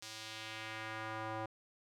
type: tone with band-pass filter sweep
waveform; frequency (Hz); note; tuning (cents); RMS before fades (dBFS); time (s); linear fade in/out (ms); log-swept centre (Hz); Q
square; 110; A2; 0; -44; 0.02-1.46; 5; 5500 to 830; 1.2
effects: none